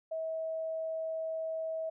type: tone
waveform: sine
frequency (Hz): 644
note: E5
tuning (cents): -41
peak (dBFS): -33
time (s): 0.11-1.9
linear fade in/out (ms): 10
effects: none